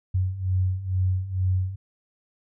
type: beating tone pair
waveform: sine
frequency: 91.5 / 93.7 Hz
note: F#2 / F#2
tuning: -19 / +22 cents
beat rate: 2.2 Hz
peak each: -27 / -23 dBFS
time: 0.14-1.76 s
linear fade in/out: 10 ms
effects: none